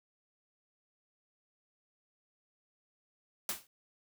white noise with exponential decay, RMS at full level -31 dBFS, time 3.49-3.67 s, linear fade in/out 2 ms, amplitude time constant 38 ms, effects none

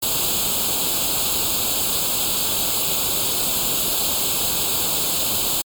white noise with comb filter, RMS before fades -21 dBFS, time 0.02-5.62 s, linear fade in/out 10 ms, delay 0.26 ms, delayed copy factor +0.9, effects MP3 96 kbps

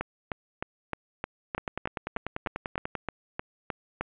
two click trains, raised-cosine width 0.5 ms, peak -15 / -16 dBFS, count 14 / 15, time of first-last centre 0.01-4.01 / 1.58-2.953 s, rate 3.25 / 10.2 Hz, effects resampled to 8000 Hz + 7-bit

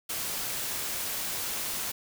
white noise, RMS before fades -33 dBFS, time 0.09-1.92 s, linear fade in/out 10 ms, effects none

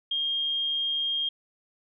sine tone, 3224 Hz, G7, 48 cents sharp, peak -25 dBFS, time 0.11-1.29 s, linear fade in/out 5 ms, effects none

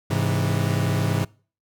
40% pulse chord, Ab augmented, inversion none, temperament equal with one note detuned, 103.83 / 133.41 / 164.81 Hz, Ab2 / C3 / E3, 0 / +34 / 0 cents, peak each -23 / -24 / -25 dBFS, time 0.1-1.25 s, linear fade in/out 10 ms, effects noise-tail reverb RT60 0.4 s tail -24 dB re dry

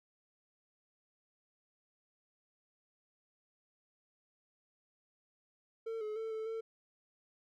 triangle tone with pitch steps, 451.4 / 426.9 / 446 / 439.4 / 448.9 Hz, A4 / G#4 / A4 / A4 / A4, +44 / +48 / +23 / -2 / +35 cents, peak -35 dBFS, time 5.86-6.61 s, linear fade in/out 10 ms, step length 150 ms, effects none

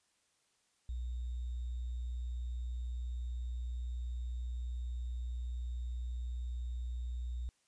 sine tone with sample-and-hold, 60.6 Hz, B1, 32 cents flat, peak -36 dBFS, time 0.89-7.49 s, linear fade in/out 0 ms, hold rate 3675 Hz, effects white hiss -75 dBFS RMS until 7.67 s + resampled to 22050 Hz

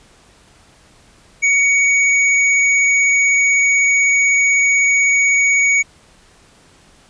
sine tone with hard clipping, 2242 Hz, C#7, 19 cents sharp, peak -12 dBFS, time 1.42-5.83 s, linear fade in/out 20 ms, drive 17 dB, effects pink hiss -49 dBFS RMS until 7.09 s + resampled to 22050 Hz

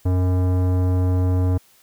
sine tone with tanh clipping, 91.4 Hz, F#2, 21 cents flat, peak -18 dBFS, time 0.05-1.58 s, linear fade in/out 10 ms, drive 17 dB, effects white hiss -55 dBFS RMS until 1.82 s

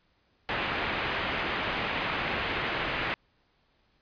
white low-pass noise, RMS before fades -31 dBFS, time 0.49-3.14 s, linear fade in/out 0 ms, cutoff 2800 Hz, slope 24 dB/octave, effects pink hiss -69 dBFS RMS until 4.01 s + resampled to 11025 Hz

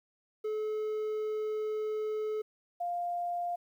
triangle / sine tone pair in turn, 429.9 / 700.1 Hz, A4 / F5, -40 / +4 cents, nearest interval minor sixth, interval 844 cents, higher second, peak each -29 / -31 dBFS, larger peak first, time 0.44-2.42 / 2.8-3.56 s, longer first, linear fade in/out 10 ms, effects 11-bit

